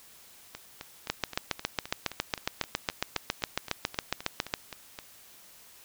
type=two click trains; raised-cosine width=0.2 ms; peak=-9 / -21 dBFS; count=26 / 18; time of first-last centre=1.1-4.539 / 0.55-4.989 s; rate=7.27 / 3.83 Hz; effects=white hiss -54 dBFS RMS until 5.84 s